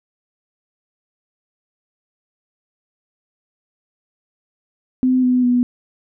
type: tone with pitch steps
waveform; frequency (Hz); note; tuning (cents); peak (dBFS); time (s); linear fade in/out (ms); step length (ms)
sine; 255.9 / 250.8 / 245.8; C4 / B3 / B3; -38 / +27 / -8; -12; 5.03-5.63; 0; 200
effects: none